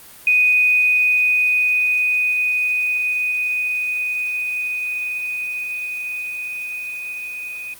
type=tone with level ramp; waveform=sine; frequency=2489 Hz; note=D#7; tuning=in tune; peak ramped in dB=-11 to -27 dBFS; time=0.27-7.74 s; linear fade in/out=2 ms; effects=white hiss -42 dBFS RMS until 7.79 s + Opus 32 kbps